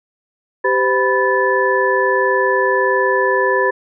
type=tone cluster; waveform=sine; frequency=391.5 / 513 / 990 / 1742 Hz; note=G4 / C5 / B5 / A6; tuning=-2 / -34 / +4 / -18 cents; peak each=-18 dBFS; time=0.64-3.71 s; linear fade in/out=10 ms; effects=none